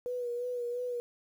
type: tone with vibrato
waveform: sine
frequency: 487.3 Hz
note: B4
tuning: 23 cents flat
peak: -32 dBFS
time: 0.06-1 s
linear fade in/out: 0 ms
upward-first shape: sine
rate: 2.9 Hz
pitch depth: 34 cents each way
effects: 10-bit